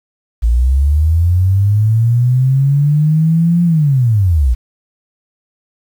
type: linear two-way sweep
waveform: sine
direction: up then down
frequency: 55 to 174.61 to 55 Hz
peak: -8 dBFS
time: 0.42-4.55 s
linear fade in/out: 20 ms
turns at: 3.64 s
effects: 7-bit